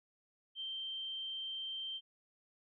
sine tone, 3136 Hz, G7, in tune, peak -39 dBFS, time 0.55-2.01 s, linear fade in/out 50 ms, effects none

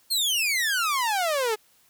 sawtooth exponential sweep, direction down, 4370 to 415.3 Hz, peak -19 dBFS, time 0.1-1.56 s, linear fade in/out 20 ms, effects white hiss -61 dBFS RMS until 1.89 s

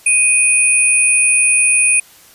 sine tone pair together, 2489 / 9386 Hz, D#7 / D9, 0 / -2 cents, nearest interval octave + major seventh, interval 2298 cents, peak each -12 dBFS, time 0.06-2 s, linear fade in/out 5 ms, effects white hiss -44 dBFS RMS until 2.34 s + resampled to 32000 Hz

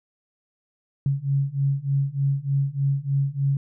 sine beating tone pair, 137 / 140.3 Hz, C#3 / C#3, -20 / +21 cents, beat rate 3.3 Hz, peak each -24 / -23 dBFS, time 1.06-3.57 s, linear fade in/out 2 ms, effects none

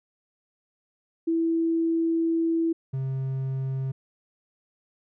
sine / triangle tone pair in turn, 329.6 / 133.17 Hz, E4 / C3, 0 / +31 cents, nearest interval octave + major third, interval 1569 cents, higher first, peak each -21 / -24 dBFS, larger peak first, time 1.27-2.73 / 2.93-3.92 s, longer first, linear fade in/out 10 ms, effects none

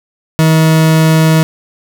40% pulse tone, 159.3 Hz, D#3, 41 cents sharp, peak -5 dBFS, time 0.39-1.43 s, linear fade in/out 0 ms, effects none

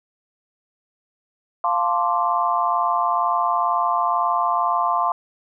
sine chord, D minor seventh, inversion first, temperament equal with one note detuned, 698.5 / 880 / 1046.5 / 1168.6 Hz, F5 / A5 / C6 / D6, 0 / 0 / 0 / -9 cents, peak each -23 / -25 / -21 / -24 dBFS, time 1.64-5.12 s, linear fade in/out 2 ms, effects none

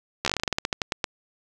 slowing click train, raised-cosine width 0.2 ms, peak -6 dBFS, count 17, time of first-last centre 0.25-1.042 s, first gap 13 ms, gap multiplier 1.16, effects none

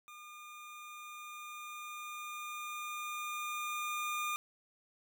25% pulse tone with level ramp, 1211 Hz, D#6, 47 cents flat, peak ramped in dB -46 to -30 dBFS, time 0.08-4.36 s, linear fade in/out 0 ms, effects none

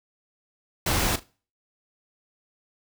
pink noise with echo, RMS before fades -24 dBFS, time 0.86-1.16 s, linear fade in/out 5 ms, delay 38 ms, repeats 2, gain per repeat -15 dB, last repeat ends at 1.236 s, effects noise-tail reverb RT60 0.4 s tail -23 dB re dry

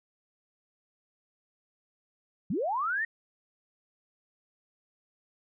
sine linear sweep, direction up, 144.6 to 1891 Hz, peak -27 dBFS, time 2.5-3.05 s, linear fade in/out 5 ms, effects none

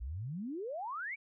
sine exponential sweep, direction up, 54 to 2365 Hz, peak -37 dBFS, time 0-1.16 s, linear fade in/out 20 ms, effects none

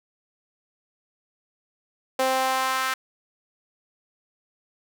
sawtooth tone with high-pass filter sweep, 261.6 Hz, C4, in tune, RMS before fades -24 dBFS, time 2.19-2.94 s, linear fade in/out 5 ms, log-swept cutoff 560 to 1400 Hz, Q 2.1, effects none

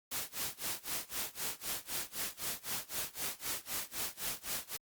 white noise with tremolo, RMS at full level -36 dBFS, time 0.11-4.77 s, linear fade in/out 10 ms, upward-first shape sine, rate 3.9 Hz, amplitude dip 95%, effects Opus 48 kbps

